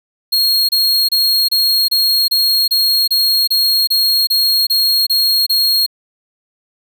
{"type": "tone bursts", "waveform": "45% pulse", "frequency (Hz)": 4268, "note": "C8", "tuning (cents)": 34, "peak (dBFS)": -10, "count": 14, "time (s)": [0.32, 5.864], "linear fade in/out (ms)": 10, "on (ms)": 370, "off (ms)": 28, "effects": []}